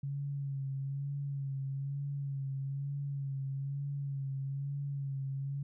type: tone with vibrato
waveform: sine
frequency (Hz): 138.59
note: C#3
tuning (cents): 0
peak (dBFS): -34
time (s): 0.03-5.63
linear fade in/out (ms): 5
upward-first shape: sine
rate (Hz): 1.1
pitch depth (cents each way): 36
effects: none